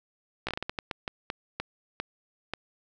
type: slowing click train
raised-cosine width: 0.3 ms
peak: -15 dBFS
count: 14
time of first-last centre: 0.47-2.536 s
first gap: 16 ms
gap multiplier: 1.34
effects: none